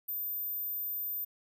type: tone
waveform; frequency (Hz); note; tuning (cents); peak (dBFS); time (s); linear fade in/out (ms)
sine; 13770; A9; -39; -33; 0.08-1.25; 10
effects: none